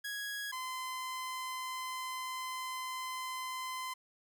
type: tone pair in turn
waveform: sawtooth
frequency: 1661.2 / 1028.8 Hz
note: G#6 / C6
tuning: 0 / -30 cents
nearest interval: minor sixth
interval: 830 cents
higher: first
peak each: -34 / -34 dBFS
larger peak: neither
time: 0.04-0.52 / 0.52-3.94 s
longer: second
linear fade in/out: 10 ms
effects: none